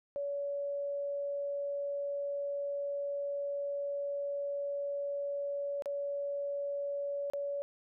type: tone with dropouts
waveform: sine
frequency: 567 Hz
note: C#5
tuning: 39 cents sharp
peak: -33 dBFS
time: 0.16-7.62 s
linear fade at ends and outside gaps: 0 ms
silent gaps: 5.822-5.858 / 7.3-7.335 s
effects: none